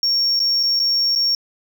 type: tone with dropouts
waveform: sine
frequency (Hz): 5520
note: F8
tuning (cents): -21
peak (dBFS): -13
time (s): 0.03-1.35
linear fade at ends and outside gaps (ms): 1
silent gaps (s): 0.393-0.401 / 0.63-0.634 / 0.793-0.799 / 1.152-1.159
effects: tanh soft clip ceiling -13 dBFS